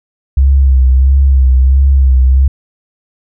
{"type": "tone with vibrato", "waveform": "sine", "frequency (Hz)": 66.3, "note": "C2", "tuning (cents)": 23, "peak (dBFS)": -4, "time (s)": [0.37, 2.48], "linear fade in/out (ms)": 5, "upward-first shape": "sine", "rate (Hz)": 1.5, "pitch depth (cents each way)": 55, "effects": []}